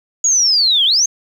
sine linear two-way sweep, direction down then up, 6820 to 3030 to 6510 Hz, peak -10 dBFS, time 0.24-1.06 s, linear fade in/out 5 ms, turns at 0.85 s, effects 7-bit

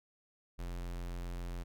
square tone, 43.65 Hz, F1, in tune, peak -39 dBFS, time 0.58-1.64 s, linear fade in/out 20 ms, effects none

